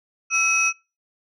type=tone cluster; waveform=sine; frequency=1339 / 2550 / 5870 Hz; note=E6 / D#7 / F#8; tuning=+27 / +42 / -15 cents; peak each=-25 / -18 / -22 dBFS; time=0.3-0.73 s; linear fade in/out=50 ms; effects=noise-tail reverb RT60 0.3 s tail -26 dB re dry + tanh soft clip ceiling -11 dBFS